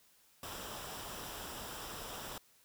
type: noise with comb filter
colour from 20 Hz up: pink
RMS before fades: -45 dBFS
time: 0.43-2.38 s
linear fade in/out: 2 ms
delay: 0.46 ms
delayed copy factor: -0.5
effects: white hiss -67 dBFS RMS until 2.64 s